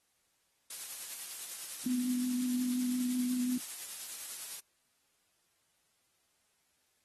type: noise with tremolo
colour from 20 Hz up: blue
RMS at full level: -39 dBFS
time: 0.7-4.6 s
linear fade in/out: 5 ms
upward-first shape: triangle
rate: 10 Hz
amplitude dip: 40%
type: tone with vibrato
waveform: sine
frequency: 249.2 Hz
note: B3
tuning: 16 cents sharp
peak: -30 dBFS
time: 1.86-3.58 s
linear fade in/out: 5 ms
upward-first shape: triangle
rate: 5.6 Hz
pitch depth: 18 cents each way
effects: white hiss -75 dBFS RMS until 7.04 s + AAC 32 kbps